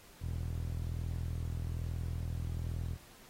sawtooth tone with band-pass filter, 41.16 Hz, E1, 2 cents flat, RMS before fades -37 dBFS, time 0.2-2.98 s, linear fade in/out 50 ms, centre 100 Hz, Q 2.7, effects pink hiss -58 dBFS RMS until 3.29 s + AAC 48 kbps

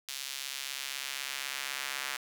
square tone with high-pass filter sweep, 68 Hz, C#2, 33 cents flat, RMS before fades -38 dBFS, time 0.08-2.17 s, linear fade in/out 5 ms, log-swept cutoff 3600 to 1700 Hz, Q 1, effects 9-bit

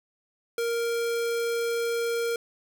square tone, 466.5 Hz, A#4, 1 cent sharp, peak -26 dBFS, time 0.58-2.36 s, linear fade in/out 2 ms, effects none

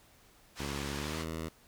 pink band-pass noise, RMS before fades -43 dBFS, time 0.55-1.26 s, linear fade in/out 50 ms, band 890 to 7100 Hz, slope 12 dB/octave
10% pulse tone with pitch glide, 70.5 to 80.52 Hz, C#2 to E2, +30 to -40 cents, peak -28 dBFS, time 0.59-1.49 s, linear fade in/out 10 ms, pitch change +230 cents, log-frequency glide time 0.95-1.19 s
effects pink hiss -62 dBFS RMS until 1.67 s

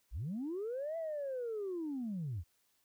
sine linear two-way sweep, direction up then down, 39.53 to 669 to 72.9 Hz, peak -35 dBFS, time 0.11-2.44 s, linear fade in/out 50 ms, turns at 0.97 s, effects tanh soft clip ceiling -33 dBFS + white hiss -75 dBFS RMS until 2.84 s

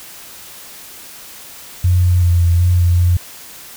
sine tone with pitch steps, 90 / 89.2 / 86.9 / 85.7 / 89.2 / 87.2 / 88.2 Hz, F#2 / F2 / F2 / F2 / F2 / F2 / F2, -47 / +37 / -8 / -32 / +37 / -2 / +18 cents, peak -9 dBFS, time 1.84-3.17 s, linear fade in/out 5 ms, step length 190 ms, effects white hiss -36 dBFS RMS until 3.76 s

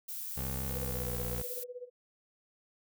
violet noise, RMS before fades -40 dBFS, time 0.08-1.64 s, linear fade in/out 10 ms
20% pulse tone with pitch glide, 66 to 60.52 Hz, C2 to B1, +16 to -34 cents, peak -31 dBFS, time 0.36-1.43 s, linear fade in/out 20 ms, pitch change -150 cents, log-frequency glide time 0.81-1.12 s
sine tone with tremolo, 493.9 Hz, B4, in tune, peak -38 dBFS, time 0.69-1.9 s, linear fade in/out 50 ms, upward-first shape sine, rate 16 Hz, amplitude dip 85%
effects none

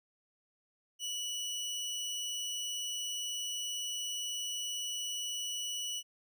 25% pulse tone, 2947 Hz, F#7, 8 cents flat, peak -32 dBFS, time 0.99-6.03 s, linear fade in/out 50 ms, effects none

